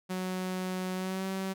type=tone with pitch glide; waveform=sawtooth; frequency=185 to 191.08 Hz; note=F#3 to G3; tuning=0 to -44 cents; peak=-28 dBFS; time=0.09-1.54 s; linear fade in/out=20 ms; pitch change=+56 cents; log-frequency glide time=0.94-1.26 s; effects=none